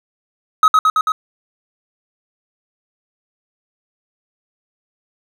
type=tone with echo; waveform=triangle; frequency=1272 Hz; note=D#6; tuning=38 cents sharp; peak=-4 dBFS; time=0.63-0.68 s; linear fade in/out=2 ms; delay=110 ms; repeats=4; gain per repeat=-2 dB; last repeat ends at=1.12 s; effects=none